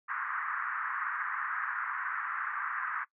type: band-pass noise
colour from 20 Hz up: pink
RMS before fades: -35 dBFS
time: 0.08-3.05 s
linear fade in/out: 20 ms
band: 1100 to 1800 Hz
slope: 48 dB/octave
effects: noise-tail reverb RT60 0.1 s tail -21 dB re dry